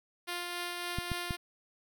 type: tone with tremolo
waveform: 5% pulse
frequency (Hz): 350.9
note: F4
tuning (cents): +8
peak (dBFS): -23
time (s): 0.27-1.37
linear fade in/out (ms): 20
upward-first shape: triangle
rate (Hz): 3.6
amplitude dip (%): 30
type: clicks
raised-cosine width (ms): 5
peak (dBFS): -22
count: 3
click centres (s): 0.986 / 1.117 / 1.308
effects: none